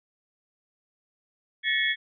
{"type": "tone cluster", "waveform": "sine", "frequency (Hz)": [1755, 1894, 2196, 3351], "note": ["A6", "A#6", "C#7", "G#7"], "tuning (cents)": [-5, 27, -17, 15], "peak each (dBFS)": -28, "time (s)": [1.63, 1.96], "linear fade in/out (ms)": 50, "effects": []}